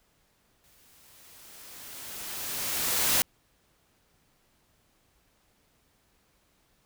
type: noise with exponential growth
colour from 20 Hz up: white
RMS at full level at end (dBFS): -23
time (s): 0.64-3.22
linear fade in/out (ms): 0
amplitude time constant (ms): 560
effects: pink hiss -68 dBFS RMS until 6.85 s